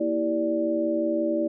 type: tone cluster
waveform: sine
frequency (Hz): 235.3 / 326.4 / 392.1 / 584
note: A#3 / E4 / G4 / D5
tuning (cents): +16 / -17 / 0 / -10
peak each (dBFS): -31 / -25 / -34 / -26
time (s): 0-1.48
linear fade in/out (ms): 10
effects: none